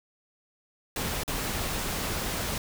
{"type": "noise with dropouts", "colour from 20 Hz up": "pink", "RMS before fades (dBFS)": -31, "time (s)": [0.96, 2.58], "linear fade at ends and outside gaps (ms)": 2, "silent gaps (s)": [1.235, 1.278], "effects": []}